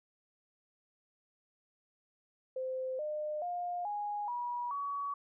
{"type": "tone with pitch steps", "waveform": "sine", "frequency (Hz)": [518, 605.4, 707.6, 827, 966.6, 1129.8], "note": ["C5", "D#5", "F5", "G#5", "B5", "C#6"], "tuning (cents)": [-17, -48, 23, -8, -38, 33], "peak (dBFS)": -34, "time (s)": [2.56, 5.14], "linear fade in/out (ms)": 5, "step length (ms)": 430, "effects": []}